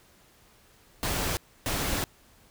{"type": "noise bursts at uneven times", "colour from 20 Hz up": "pink", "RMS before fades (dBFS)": -29, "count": 2, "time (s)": [[1.03, 1.37], [1.66, 2.04]], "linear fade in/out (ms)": 0, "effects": ["pink hiss -59 dBFS RMS until 2.5 s"]}